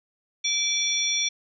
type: tone cluster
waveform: sine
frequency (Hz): 2330 / 3469 / 4267 / 5680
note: D7 / A7 / C8 / F8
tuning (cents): -14 / -25 / +33 / +28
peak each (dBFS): -29 / -26 / -34 / -26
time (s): 0.44-1.29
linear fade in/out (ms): 10
effects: none